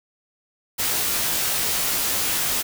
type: noise with comb filter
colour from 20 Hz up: white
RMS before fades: -23 dBFS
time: 0.78-2.63 s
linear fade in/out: 20 ms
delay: 17 ms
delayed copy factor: -0.65
effects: none